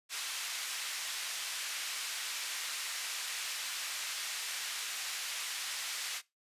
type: band-pass noise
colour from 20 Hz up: pink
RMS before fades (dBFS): -39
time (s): 0.09-6.22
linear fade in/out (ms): 50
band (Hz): 2000 to 9800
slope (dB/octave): 12
effects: noise-tail reverb RT60 0.2 s tail -19 dB re dry + resampled to 32000 Hz